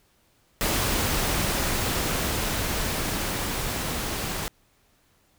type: noise with level ramp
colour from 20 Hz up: pink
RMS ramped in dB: -24 to -30 dBFS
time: 0.61-4.48 s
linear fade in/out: 0 ms
effects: pink hiss -64 dBFS RMS until 5.38 s